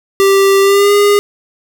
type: tone with pitch glide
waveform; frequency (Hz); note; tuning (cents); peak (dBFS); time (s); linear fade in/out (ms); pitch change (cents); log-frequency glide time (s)
square; 392 to 408.6; G4 to G#4; 0 to -28; -7; 0.2-1.19; 0; +72; 0.61-0.93
effects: 8-bit